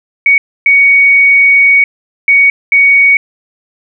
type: tone bursts at uneven times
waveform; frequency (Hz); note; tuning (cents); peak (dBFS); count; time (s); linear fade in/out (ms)
sine; 2238; C#7; +16; -3; 4; 0.26-0.38 / 0.66-1.84 / 2.28-2.5 / 2.72-3.17; 2
effects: none